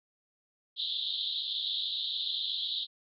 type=band-pass noise; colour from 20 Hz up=pink; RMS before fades=-34 dBFS; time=0.76-2.87 s; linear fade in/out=50 ms; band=3300 to 4100 Hz; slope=96 dB/octave; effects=none